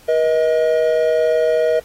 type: tone pair together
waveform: triangle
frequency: 480 / 630.3 Hz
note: B4 / D#5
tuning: -49 / +22 cents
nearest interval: perfect fourth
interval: 471 cents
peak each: -14 dBFS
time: 0.08-1.8 s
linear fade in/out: 10 ms
effects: pink hiss -47 dBFS RMS until 1.84 s + AAC 48 kbps